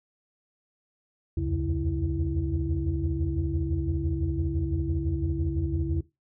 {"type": "tone cluster", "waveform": "sine", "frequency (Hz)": [70, 81.9, 87.8, 140, 329.4], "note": ["C#2", "E2", "F2", "C#3", "E4"], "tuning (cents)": [18, -11, 10, 18, -1], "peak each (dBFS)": -31, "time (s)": [1.37, 6.01], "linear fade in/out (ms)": 5, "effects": ["noise-tail reverb RT60 0.2 s tail -17 dB re dry", "tanh soft clip ceiling -16 dBFS"]}